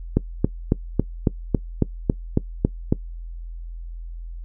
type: click train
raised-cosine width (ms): 3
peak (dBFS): -3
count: 11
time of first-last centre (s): 0.17-2.925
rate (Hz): 3.63
effects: noise-tail reverb RT60 0.1 s tail -20 dB re dry + added 42 Hz sine -31 dBFS peak until 4.44 s